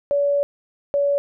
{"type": "tone pair in turn", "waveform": "sine", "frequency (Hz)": [570, 567.9], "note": ["C#5", "C#5"], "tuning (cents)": [48, 42], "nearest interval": "unison", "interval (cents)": 6, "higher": "first", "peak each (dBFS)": -16, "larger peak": "neither", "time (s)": [[0.11, 0.43], [0.94, 1.18]], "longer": "first", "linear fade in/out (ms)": 0, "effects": []}